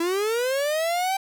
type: linear sweep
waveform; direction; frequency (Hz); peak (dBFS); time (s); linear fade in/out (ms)
45% pulse; up; 329 to 784; -22; 0-1.17; 5
effects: none